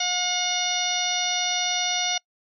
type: harmonic tone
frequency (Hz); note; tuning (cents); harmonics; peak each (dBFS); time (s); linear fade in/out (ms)
721; F#5; -45; 1 / 2 / 3 / 4 / 5 / 6 / 7 / 8; -30 / -36 / -31 / -31 / -29 / -34 / -36 / -27; 0-2.18; 5
effects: noise-tail reverb RT60 0.1 s tail -26 dB re dry